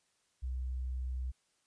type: tone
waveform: sine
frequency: 63.5 Hz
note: B1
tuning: 49 cents sharp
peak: -34 dBFS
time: 0.42-1.32 s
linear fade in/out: 20 ms
effects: white hiss -75 dBFS RMS until 1.66 s + resampled to 22050 Hz